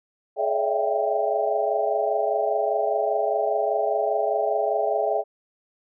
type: tone cluster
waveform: sine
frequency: 423.5 / 570 / 648 / 673 / 788 Hz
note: G#4 / C#5 / E5 / E5 / G5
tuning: +34 / +48 / -30 / +36 / +9 cents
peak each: -27 dBFS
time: 0.36-5.24 s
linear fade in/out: 50 ms
effects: none